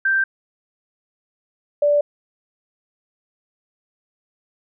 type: tone pair in turn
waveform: sine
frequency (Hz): 1568 / 584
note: G6 / D5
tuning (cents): 0 / -10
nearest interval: octave + perfect fourth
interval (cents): 1710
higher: first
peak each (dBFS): -15 / -13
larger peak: second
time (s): 0.05-0.24 / 1.82-2.01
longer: neither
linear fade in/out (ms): 5
effects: none